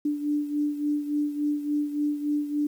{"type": "beating tone pair", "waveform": "sine", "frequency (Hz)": [293.7, 297.2], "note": ["D4", "D4"], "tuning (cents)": [0, 21], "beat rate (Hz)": 3.5, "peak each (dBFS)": [-25, -31], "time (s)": [0.05, 2.67], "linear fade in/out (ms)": 5, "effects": ["9-bit"]}